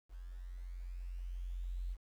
sine tone with level ramp, 44.41 Hz, F1, 30 cents sharp, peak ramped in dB -45 to -36 dBFS, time 0.09-1.97 s, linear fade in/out 50 ms, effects 11-bit

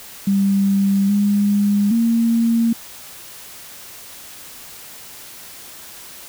sine tone with pitch steps, 197.2 / 203.6 / 230.4 Hz, G3 / G#3 / A#3, +11 / -34 / -20 cents, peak -13 dBFS, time 0.27-2.73 s, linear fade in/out 5 ms, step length 820 ms, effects white hiss -38 dBFS RMS until 6.28 s

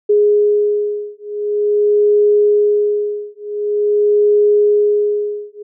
sine beating tone pair, 415.3 / 415.76 Hz, G#4 / G#4, 0 / +2 cents, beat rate 0.46 Hz, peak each -14 dBFS, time 0.09-5.63 s, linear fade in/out 10 ms, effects none

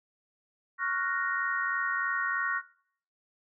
sine chord, Gb major seventh, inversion second, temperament equal, 1108.7 / 1396.9 / 1480 / 1864.7 Hz, Db6 / F6 / Gb6 / Bb6, 0 / 0 / 0 / 0 cents, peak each -33 / -35 / -34 / -32 dBFS, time 0.78-2.62 s, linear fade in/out 50 ms, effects noise-tail reverb RT60 0.6 s tail -19 dB re dry

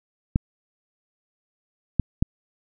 clicks, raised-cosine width 5 ms, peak -6 dBFS, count 3, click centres 0.359 / 1.997 / 2.225 s, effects none

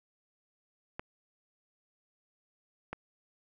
clicks, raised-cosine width 0.5 ms, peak -22 dBFS, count 2, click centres 0.995 / 2.93 s, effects none

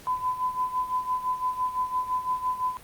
sine tone with tremolo, 1009 Hz, B5, 37 cents sharp, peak -22 dBFS, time 0.07-2.77 s, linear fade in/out 0 ms, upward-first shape sine, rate 5.9 Hz, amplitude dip 75%, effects pink hiss -49 dBFS RMS until 2.83 s + Opus 48 kbps

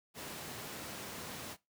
pink high-pass noise, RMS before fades -45 dBFS, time 0.14-1.57 s, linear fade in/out 50 ms, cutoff 130 Hz, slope 12 dB/octave, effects noise-tail reverb RT60 0.2 s tail -19 dB re dry

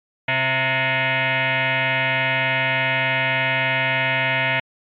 sine tone with frequency modulation, 130.81 Hz, C3, in tune, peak -17 dBFS, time 0.28-4.6 s, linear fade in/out 5 ms, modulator 395 Hz, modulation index 6.6, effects MP3 64 kbps

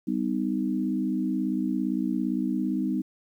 sine chord, G augmented, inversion none, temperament equal with one note detuned, 196 / 253.3 / 311.1 Hz, G3 / B3 / D#4, 0 / +44 / 0 cents, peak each -29 / -28 / -29 dBFS, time 0.07-3.02 s, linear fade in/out 10 ms, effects 10-bit

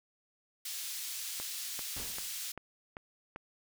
pink high-pass noise, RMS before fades -40 dBFS, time 0.65-2.52 s, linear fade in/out 5 ms, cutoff 3800 Hz, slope 12 dB/octave
click train, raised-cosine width 0.5 ms, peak -27 dBFS, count 6, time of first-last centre 1.4-3.361 s, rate 2.55 Hz
pink noise with exponential decay, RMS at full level -41 dBFS, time 1.96-2.42 s, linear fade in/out 5 ms, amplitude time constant 100 ms
effects none

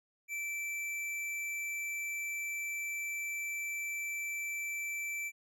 triangle tone with hard clipping, 2330 Hz, D7, 14 cents flat, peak -37 dBFS, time 0.28-5.32 s, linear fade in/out 50 ms, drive 16 dB, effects none

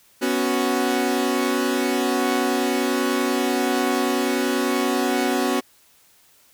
sawtooth chord, B suspended second, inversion none, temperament equal, 246.9 / 277.2 / 370 Hz, B3 / C#4 / F#4, 0 / 0 / 0 cents, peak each -20 dBFS, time 0.21-5.61 s, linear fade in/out 20 ms, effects white hiss -56 dBFS RMS until 6.53 s

